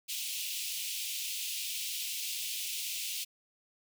pink high-pass noise, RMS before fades -37 dBFS, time 0.08-3.25 s, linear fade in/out 20 ms, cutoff 2500 Hz, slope 48 dB/octave, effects none

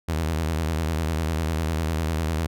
sawtooth tone with vibrato, 80 Hz, D#2, 49 cents sharp, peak -19 dBFS, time 0.08-2.47 s, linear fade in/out 10 ms, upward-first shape sine, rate 10 Hz, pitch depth 91 cents each way, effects none

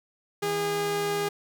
sawtooth tone pair together, 162.07 / 408.4 Hz, E3 / G#4, -29 / -29 cents, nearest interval octave + major third, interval 1600 cents, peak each -32 / -22 dBFS, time 0.42-1.29 s, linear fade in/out 10 ms, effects none

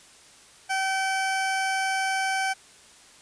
20% pulse tone, 768 Hz, G5, 36 cents flat, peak -19 dBFS, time 0.69-2.54 s, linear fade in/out 20 ms, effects white hiss -52 dBFS RMS until 3.21 s + resampled to 22050 Hz

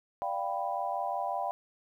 sine chord, G dominant seventh, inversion second, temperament equal, 587.3 / 698.5 / 784 / 987.8 Hz, D5 / F5 / G5 / B5, 0 / 0 / 0 / 0 cents, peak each -38 / -35 / -34 / -37 dBFS, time 0.22-1.51 s, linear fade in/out 0 ms, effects 11-bit

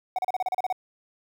triangle tone bursts, 745 Hz, F#5, 12 cents sharp, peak -21 dBFS, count 10, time 0.16-0.726 s, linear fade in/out 2 ms, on 26 ms, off 34 ms, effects 9-bit

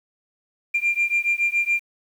sine beating tone pair, 2383 / 2390.1 Hz, D7 / D7, +25 / +30 cents, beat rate 7.1 Hz, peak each -21 dBFS, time 0.74-1.8 s, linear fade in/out 10 ms, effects tanh soft clip ceiling -13 dBFS + 8-bit

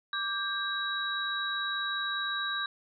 sine tone cluster, 1168 / 1593 / 3872 Hz, D6 / G6 / B7, -10 / +27 / -35 cents, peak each -36 / -33 / -34 dBFS, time 0.13-2.66 s, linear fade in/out 2 ms, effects none

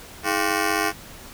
10% pulse ring-modulated tone, 370.4 Hz, F#4, 2 cents sharp, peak -9 dBFS, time 0.23-0.93 s, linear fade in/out 50 ms, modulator 47.8 Hz, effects pink hiss -42 dBFS RMS until 1.33 s

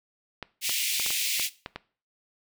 clicks, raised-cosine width 0.3 ms, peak -18 dBFS, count 8, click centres 0.427 / 0.695 / 0.998 / 1.063 / 1.105 / 1.397 / 1.661 / 1.76 s
pink high-pass noise, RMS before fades -28 dBFS, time 0.61-1.5 s, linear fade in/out 50 ms, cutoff 2200 Hz, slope 48 dB/octave
effects noise-tail reverb RT60 0.4 s tail -19 dB re dry

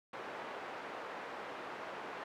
pink band-pass noise, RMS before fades -45 dBFS, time 0.13-2.24 s, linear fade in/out 5 ms, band 460 to 1700 Hz, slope 12 dB/octave, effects none

